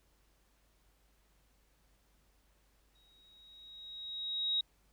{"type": "tone with exponential growth", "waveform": "sine", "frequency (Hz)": 3800, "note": "A#7", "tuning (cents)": 33, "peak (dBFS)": -28, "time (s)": [2.95, 4.61], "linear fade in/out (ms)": 5, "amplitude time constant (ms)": 360, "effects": ["added 50 Hz sine -70 dBFS peak until 4.92 s", "pink hiss -73 dBFS RMS until 4.92 s"]}